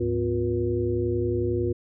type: tone cluster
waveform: sine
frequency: 74.2 / 105.2 / 254 / 357.8 / 480.1 Hz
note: D2 / G#2 / B3 / F4 / B4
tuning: +18 / +23 / +49 / +42 / -49 cents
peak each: -33 / -28 / -33 / -25 / -32 dBFS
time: 0-1.73 s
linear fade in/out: 10 ms
effects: none